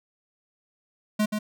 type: tone with echo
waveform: square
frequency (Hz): 212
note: G#3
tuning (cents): +36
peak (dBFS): -21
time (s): 1.19-1.26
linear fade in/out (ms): 10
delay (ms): 130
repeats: 1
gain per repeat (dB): -5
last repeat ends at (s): 1.39
effects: none